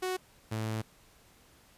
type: tone pair in turn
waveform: sawtooth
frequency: 370 / 110 Hz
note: F#4 / A2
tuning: 0 / 0 cents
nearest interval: octave + major sixth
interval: 2100 cents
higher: first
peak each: -27 / -28 dBFS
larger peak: first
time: 0.02-0.17 / 0.51-0.82 s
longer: second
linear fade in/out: 10 ms
effects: pink hiss -61 dBFS RMS until 1.77 s + resampled to 32000 Hz